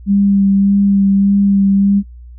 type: tone with vibrato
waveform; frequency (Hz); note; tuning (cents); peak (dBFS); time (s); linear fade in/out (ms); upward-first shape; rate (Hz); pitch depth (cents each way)
sine; 198.3; G3; +20; -8; 0.06-2.03; 50; sine; 1.7; 16
effects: noise-tail reverb RT60 0.1 s tail -24 dB re dry + added 60 Hz sine -32 dBFS peak until 2.38 s